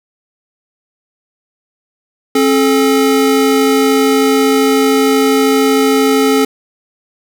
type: tone pair together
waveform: square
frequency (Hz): 269.3 / 431.2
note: C#4 / A4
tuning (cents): -50 / -35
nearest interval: minor sixth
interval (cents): 815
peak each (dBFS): -12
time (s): 2.35-6.45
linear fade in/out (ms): 5
effects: 7-bit